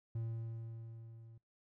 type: tone with level ramp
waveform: triangle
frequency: 114 Hz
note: A#2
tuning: 38 cents flat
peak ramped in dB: -34 to -52 dBFS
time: 0.15-1.38 s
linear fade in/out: 5 ms
effects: noise-tail reverb RT60 0.2 s tail -26 dB re dry